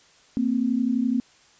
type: tone pair together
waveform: sine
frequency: 229.8 / 261.6 Hz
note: A#3 / C4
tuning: -25 / 0 cents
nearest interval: major second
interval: 225 cents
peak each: -23 dBFS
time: 0.37-1.2 s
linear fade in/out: 0 ms
effects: white hiss -56 dBFS RMS until 1.59 s + resampled to 16000 Hz